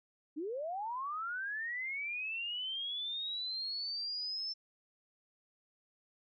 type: linear sweep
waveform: sine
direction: up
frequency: 280 to 5330 Hz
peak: -36 dBFS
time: 0.36-4.54 s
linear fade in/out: 20 ms
effects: none